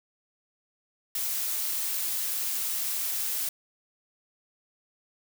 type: noise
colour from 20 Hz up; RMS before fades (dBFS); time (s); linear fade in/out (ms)
blue; -30; 1.15-3.49; 2
effects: none